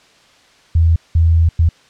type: tone bursts at uneven times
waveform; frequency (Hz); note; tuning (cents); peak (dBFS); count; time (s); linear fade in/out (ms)
sine; 82.41; E2; 0; -8; 3; 0.75-0.96 / 1.15-1.49 / 1.59-1.69; 5
effects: white hiss -49 dBFS RMS until 1.89 s + low-pass 5000 Hz 12 dB/octave